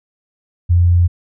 sine tone, 87.31 Hz, F2, in tune, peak -8 dBFS, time 0.69-1.08 s, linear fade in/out 20 ms, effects none

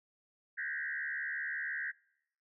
sine tone with frequency modulation, 1743 Hz, A6, 17 cents flat, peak -35 dBFS, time 0.57-1.92 s, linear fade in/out 20 ms, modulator 72.9 Hz, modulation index 2.9, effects noise-tail reverb RT60 0.8 s tail -25 dB re dry

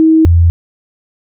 sine tone pair in turn, 319.5 / 84.62 Hz, D#4 / E2, +46 / +46 cents, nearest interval octave + major seventh, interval 2300 cents, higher first, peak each -4 dBFS, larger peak neither, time 0-0.25 / 0.25-0.5 s, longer neither, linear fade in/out 0 ms, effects none

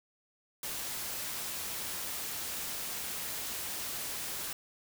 white noise, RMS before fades -38 dBFS, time 0.63-4.53 s, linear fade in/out 2 ms, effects none

